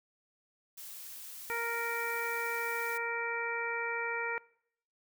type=noise; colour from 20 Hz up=blue; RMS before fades=-46 dBFS; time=0.77-2.98 s; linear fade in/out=10 ms
type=harmonic tone; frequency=466.2 Hz; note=A#4; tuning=in tune; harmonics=1 / 2 / 3 / 4 / 5; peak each=-39 / -39 / -39 / -39 / -39 dBFS; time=1.5-4.38 s; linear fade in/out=0 ms
effects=noise-tail reverb RT60 0.7 s tail -23 dB re dry